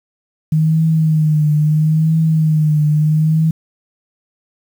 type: tone with vibrato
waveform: sine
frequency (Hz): 155.56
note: D#3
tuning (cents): 0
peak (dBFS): -10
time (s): 0.52-3.51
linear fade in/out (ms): 5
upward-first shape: triangle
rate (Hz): 0.75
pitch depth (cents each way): 64
effects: 7-bit